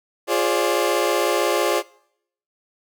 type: chord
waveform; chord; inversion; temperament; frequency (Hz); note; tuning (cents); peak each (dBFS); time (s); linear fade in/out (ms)
30% pulse; D half-diminished seventh; first; equal with one note detuned; 349.2 / 415.3 / 531.5 / 587.3; F4 / Ab4 / C5 / D5; 0 / 0 / +27 / 0; -21; 0.27-1.83; 50
effects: noise-tail reverb RT60 0.7 s tail -23 dB re dry